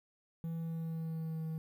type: tone with pitch glide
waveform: triangle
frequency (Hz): 164.81 to 159.75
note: E3 to D#3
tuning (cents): 0 to +46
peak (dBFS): -34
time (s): 0.44-1.58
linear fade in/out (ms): 0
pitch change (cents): -54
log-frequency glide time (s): 0.57-1.45
effects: 11-bit